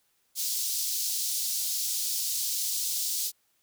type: high-pass noise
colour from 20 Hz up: pink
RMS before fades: -30 dBFS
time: 0.35-3.32 s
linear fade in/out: 50 ms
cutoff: 4400 Hz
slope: 24 dB/octave
effects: white hiss -71 dBFS RMS until 3.62 s